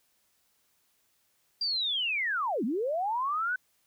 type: linear two-way sweep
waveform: sine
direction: down then up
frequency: 4800 to 198.8 to 1528 Hz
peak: -27 dBFS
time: 1.61-3.56 s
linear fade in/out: 5 ms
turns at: 2.64 s
effects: white hiss -71 dBFS RMS until 3.86 s